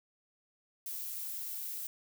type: noise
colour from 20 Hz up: violet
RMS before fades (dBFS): -40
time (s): 0.86-1.87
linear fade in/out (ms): 2
effects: none